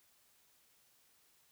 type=silence; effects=white hiss -70 dBFS RMS until 1.51 s